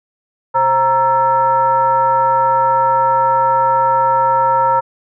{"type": "tone with frequency modulation", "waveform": "sine", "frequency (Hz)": 932.3, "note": "A#5", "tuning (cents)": 0, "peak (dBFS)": -10, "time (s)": [0.54, 4.81], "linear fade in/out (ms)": 20, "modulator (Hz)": 402, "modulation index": 0.8, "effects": []}